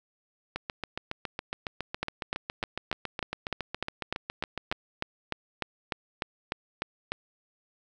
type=two click trains; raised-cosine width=0.3 ms; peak=-13 / -16 dBFS; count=18 / 31; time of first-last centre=2.03-7.12 / 0.56-4.715 s; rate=3.34 / 7.22 Hz; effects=none